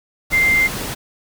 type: tone in noise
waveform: sine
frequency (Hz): 2093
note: C7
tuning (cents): 0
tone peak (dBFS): -12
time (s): 0.32-0.68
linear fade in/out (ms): 20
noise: pink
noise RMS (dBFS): -26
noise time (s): 0.3-0.95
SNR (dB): +11
effects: none